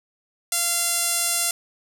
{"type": "tone with band-pass filter", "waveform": "sawtooth", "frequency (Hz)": 689, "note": "F5", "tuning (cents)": -24, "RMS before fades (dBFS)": -23, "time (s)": [0.52, 1.51], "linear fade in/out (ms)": 2, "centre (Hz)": 9500, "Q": 1.5, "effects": []}